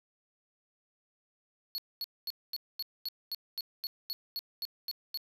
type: tone bursts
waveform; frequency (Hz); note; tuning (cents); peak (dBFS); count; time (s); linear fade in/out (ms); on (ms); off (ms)
square; 4370; C#8; -26; -34; 14; 1.75-5.174; 0; 31; 230
effects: none